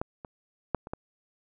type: clicks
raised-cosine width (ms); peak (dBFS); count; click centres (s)
1; -16 / -26 / -11 / -27 / -19; 5; 0.015 / 0.248 / 0.747 / 0.871 / 0.935
effects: none